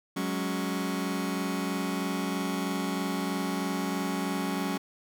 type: chord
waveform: sawtooth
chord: F# suspended second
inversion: none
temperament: just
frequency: 185 / 208.1 / 277.5 Hz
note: F#3 / G#3 / C#4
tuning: 0 / +4 / +2 cents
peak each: -28 / -31 / -28 dBFS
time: 0.16-4.78 s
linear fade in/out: 10 ms
effects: none